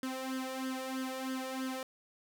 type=tone with flanger; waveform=sawtooth; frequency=261.3 Hz; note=C4; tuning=2 cents flat; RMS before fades=-38 dBFS; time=0.03-1.83 s; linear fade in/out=2 ms; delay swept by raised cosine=0.61 to 1.71 ms; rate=3.1 Hz; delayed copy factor=+0.8; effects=none